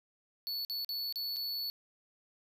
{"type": "tone with dropouts", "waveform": "square", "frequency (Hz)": 4435, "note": "C#8", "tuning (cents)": 0, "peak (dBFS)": -35, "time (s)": [0.47, 1.7], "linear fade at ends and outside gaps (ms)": 0, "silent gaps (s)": [[0.649, 0.698], [0.847, 0.891], [1.125, 1.158], [1.362, 1.367]], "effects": []}